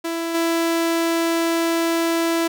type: tone with level steps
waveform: sawtooth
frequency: 332.6 Hz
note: E4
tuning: 16 cents sharp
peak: -19 / -14 dBFS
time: 0.04-2.48 s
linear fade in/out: 10 ms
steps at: 0.34 s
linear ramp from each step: 10 ms
effects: none